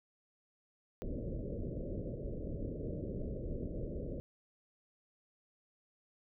pink low-pass noise, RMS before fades -40 dBFS, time 1.02-4.2 s, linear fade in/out 0 ms, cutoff 600 Hz, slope 96 dB/octave, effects none

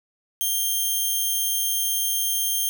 5% pulse tone, 3182 Hz, G7, 25 cents sharp, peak -13 dBFS, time 0.41-2.69 s, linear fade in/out 0 ms, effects none

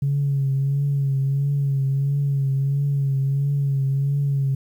sine tone with vibrato, 138.8 Hz, C#3, 3 cents sharp, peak -17 dBFS, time 0.02-4.55 s, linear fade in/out 5 ms, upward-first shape triangle, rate 1.5 Hz, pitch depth 47 cents each way, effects tanh soft clip ceiling -14 dBFS + 9-bit

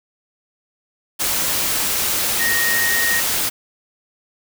sine tone in noise, 1864.7 Hz, A#6, in tune, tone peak -18 dBFS, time 2.39-3.21 s, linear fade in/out 20 ms, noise white, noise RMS -20 dBFS, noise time 1.19-3.5 s, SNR -1 dB, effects none

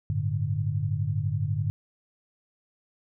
sine chord, G suspended second, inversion none, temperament equal, 98 / 110 / 146.83 Hz, G2 / A2 / D3, 0 / 0 / 0 cents, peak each -29 dBFS, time 0.1-1.7 s, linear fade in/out 0 ms, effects none

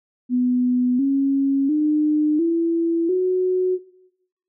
sine tone with pitch steps, 248.7 / 274.4 / 302.7 / 333.9 / 368.3 Hz, B3 / C#4 / D#4 / E4 / F#4, +12 / -17 / -48 / +22 / -8 cents, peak -16 dBFS, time 0.29-3.79 s, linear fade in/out 50 ms, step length 700 ms, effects noise-tail reverb RT60 0.9 s tail -19 dB re dry

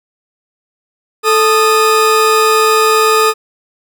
40% pulse tone pair together, 438.6 / 1235.5 Hz, A4 / D#6, -6 / -13 cents, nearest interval octave + tritone, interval 1793 cents, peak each -10 dBFS, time 1.23-3.34 s, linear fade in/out 50 ms, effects none

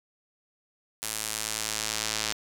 square tone with band-pass filter sweep, 54.5 Hz, A1, 16 cents flat, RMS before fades -32 dBFS, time 1.02-2.33 s, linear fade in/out 5 ms, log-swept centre 10000 to 5400 Hz, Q 1, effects none

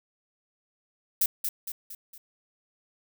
violet noise with echo, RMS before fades -23 dBFS, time 1.21-1.26 s, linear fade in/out 5 ms, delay 230 ms, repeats 4, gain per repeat -6 dB, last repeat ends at 2.18 s, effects none

